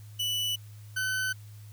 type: tone pair in turn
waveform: 40% pulse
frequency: 2967 / 1518.2 Hz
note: F#7 / F#6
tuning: +4 / +44 cents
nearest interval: octave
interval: 1160 cents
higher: first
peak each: -27 dBFS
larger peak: neither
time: 0.19-0.56 / 0.96-1.33 s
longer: neither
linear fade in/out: 10 ms
effects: added 105 Hz sine -44 dBFS peak until 1.72 s + white hiss -59 dBFS RMS until 1.72 s